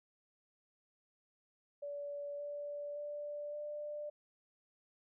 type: tone with pitch steps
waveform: sine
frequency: 575 / 581 / 587.1 / 593.2 Hz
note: D5 / D5 / D5 / D5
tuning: -37 / -19 / -1 / +17 cents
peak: -40 dBFS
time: 1.82-4.1 s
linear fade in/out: 10 ms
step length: 570 ms
effects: none